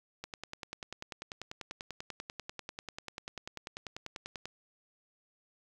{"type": "click train", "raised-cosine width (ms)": 0.2, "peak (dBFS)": -23, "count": 44, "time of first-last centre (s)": [0.24, 4.456], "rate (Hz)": 10.2, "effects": ["9-bit"]}